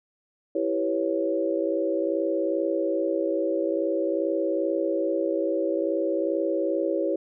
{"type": "chord", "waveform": "sine", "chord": "C# half-diminished seventh", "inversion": "first", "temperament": "equal", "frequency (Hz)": [329.6, 392, 493.9, 554.4], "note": ["E4", "G4", "B4", "C#5"], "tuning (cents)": [0, 0, 0, 0], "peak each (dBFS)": [-27, -29, -31, -27], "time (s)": [0.55, 7.16], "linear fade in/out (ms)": 5, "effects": []}